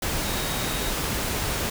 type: tone in noise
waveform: sine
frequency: 3767 Hz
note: A#7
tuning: 17 cents sharp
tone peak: -37 dBFS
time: 0.25-0.91 s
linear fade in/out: 5 ms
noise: pink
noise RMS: -27 dBFS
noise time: 0.02-1.7 s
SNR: -13 dB
effects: none